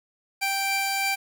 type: tone pair together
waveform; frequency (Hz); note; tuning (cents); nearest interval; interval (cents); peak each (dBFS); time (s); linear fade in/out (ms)
sawtooth; 784 / 2349; G5 / D7; 0 / 0; octave + perfect fifth; 1900; -23; 0.41-1.16; 20
effects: none